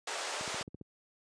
pink band-pass noise, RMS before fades -38 dBFS, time 0.07-0.63 s, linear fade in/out 5 ms, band 480 to 8800 Hz, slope 24 dB/octave
click train, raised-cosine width 3 ms, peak -31 dBFS, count 7, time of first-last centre 0.41-0.813 s, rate 14.9 Hz
effects high-pass 100 Hz 12 dB/octave + resampled to 22050 Hz

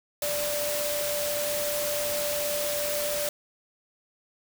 sine tone in noise, 587.3 Hz, D5, in tune, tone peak -29 dBFS, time 0.22-3.29 s, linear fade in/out 2 ms, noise white, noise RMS -31 dBFS, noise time 0.22-3.29 s, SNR -1 dB, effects none

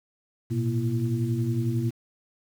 sine tone cluster, 110.8 / 121.8 / 235.4 / 336.7 Hz, A2 / B2 / A#3 / E4, +13 / -24 / +17 / +37 cents, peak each -32 / -25 / -31 / -32 dBFS, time 0.5-1.91 s, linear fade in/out 20 ms, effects 8-bit

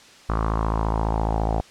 sawtooth tone with low-pass filter sweep, 54.6 Hz, A1, 13 cents flat, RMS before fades -23 dBFS, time 0.29-1.61 s, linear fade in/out 0 ms, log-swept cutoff 1200 to 750 Hz, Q 4.5, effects white hiss -48 dBFS RMS until 1.7 s + low-pass 6000 Hz 12 dB/octave

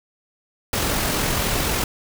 pink noise with amplitude modulation, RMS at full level -21 dBFS, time 0.73-1.84 s, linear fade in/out 2 ms, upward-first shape sine, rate 43.7 Hz, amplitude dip 25%, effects none

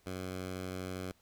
10% pulse tone, 92.5 Hz, F#2, in tune, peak -30 dBFS, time 0.06-1.12 s, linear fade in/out 5 ms, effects pink hiss -69 dBFS RMS until 1.21 s

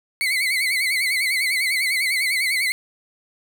35% pulse tone with vibrato, 2131 Hz, C7, 31 cents sharp, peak -17 dBFS, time 0.21-2.72 s, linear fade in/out 0 ms, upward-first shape sine, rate 10 Hz, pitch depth 110 cents each way, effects none

